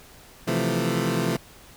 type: chord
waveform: 20% pulse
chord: F major seventh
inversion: second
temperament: equal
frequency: 130.81 / 164.81 / 174.61 / 220 Hz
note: C3 / E3 / F3 / A3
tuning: 0 / 0 / 0 / 0 cents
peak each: -23 dBFS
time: 0.47-1.37 s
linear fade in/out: 10 ms
effects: pink hiss -49 dBFS RMS until 1.76 s